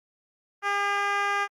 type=tone with band-pass filter; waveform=10% pulse; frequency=403.8 Hz; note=G#4; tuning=49 cents flat; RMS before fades=-26 dBFS; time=0.62-1.48 s; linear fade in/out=50 ms; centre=1300 Hz; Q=1; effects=Opus 48 kbps